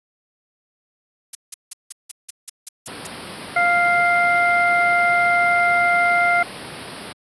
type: noise bursts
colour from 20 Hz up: violet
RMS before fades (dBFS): -25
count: 10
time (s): 1.33-3.07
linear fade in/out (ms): 5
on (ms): 21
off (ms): 170
type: band-stop noise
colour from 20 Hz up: pink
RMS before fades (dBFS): -33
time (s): 2.87-7.13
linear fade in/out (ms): 10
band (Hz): 5200 to 8700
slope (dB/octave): 96
type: harmonic tone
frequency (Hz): 698.5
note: F5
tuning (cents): 0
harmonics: 1 / 2 / 3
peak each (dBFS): -18 / -19 / -19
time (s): 3.56-6.43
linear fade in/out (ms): 5
effects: high-pass 150 Hz 12 dB/octave + resampled to 24000 Hz

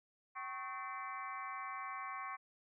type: harmonic tone with a mistuned harmonic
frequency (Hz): 256.8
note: C4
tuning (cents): -32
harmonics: 3 / 4 / 5 / 6 / 7 / 8 / 9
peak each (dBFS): -51 / -43 / -54 / -55 / -54 / -51 / -53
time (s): 0.35-2.37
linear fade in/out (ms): 20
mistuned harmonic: 4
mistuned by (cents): +120
effects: none

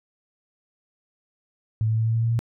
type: tone with pitch steps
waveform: sine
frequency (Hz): 110 / 111.02 / 112.05 / 113.09 / 114.14 / 115.2 / 116.27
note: A2 / A2 / A2 / A2 / A#2 / A#2 / A#2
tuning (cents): 0 / +16 / +32 / +48 / -36 / -20 / -4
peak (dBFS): -19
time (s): 1.81-2.391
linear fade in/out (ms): 0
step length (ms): 83
effects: none

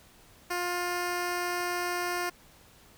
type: tone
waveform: 10% pulse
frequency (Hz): 353.7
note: F4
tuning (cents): +22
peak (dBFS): -21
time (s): 0.5-2.3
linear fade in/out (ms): 10
effects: pink hiss -57 dBFS RMS until 2.97 s

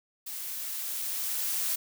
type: noise with level ramp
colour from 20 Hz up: blue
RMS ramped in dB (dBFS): -38 to -29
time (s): 0.26-1.76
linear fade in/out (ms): 10
effects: none

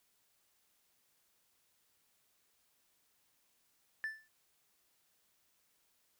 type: tone with exponential decay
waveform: triangle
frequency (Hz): 1760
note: A6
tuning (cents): 0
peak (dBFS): -30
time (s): 4.04-4.28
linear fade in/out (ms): 0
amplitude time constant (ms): 51
effects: tanh soft clip ceiling -31 dBFS + white hiss -75 dBFS RMS until 6.19 s

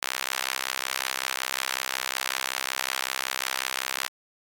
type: tone with high-pass filter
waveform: sawtooth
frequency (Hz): 65.41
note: C2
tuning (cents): 0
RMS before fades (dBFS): -31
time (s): 0.02-4.08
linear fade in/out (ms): 5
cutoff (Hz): 1500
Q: 0.72
effects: AAC 64 kbps

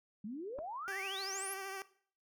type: exponential sweep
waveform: sine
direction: up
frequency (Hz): 196 to 11840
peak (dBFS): -40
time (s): 0.24-1.54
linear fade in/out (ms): 5
type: clicks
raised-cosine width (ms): 1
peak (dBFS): -37 / -32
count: 2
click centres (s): 0.586 / 0.589
type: tone with vibrato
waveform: 10% pulse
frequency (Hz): 387.8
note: G4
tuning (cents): -19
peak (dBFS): -33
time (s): 0.88-1.82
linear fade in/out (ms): 0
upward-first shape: triangle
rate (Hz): 13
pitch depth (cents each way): 38
effects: noise-tail reverb RT60 0.5 s tail -17 dB re dry

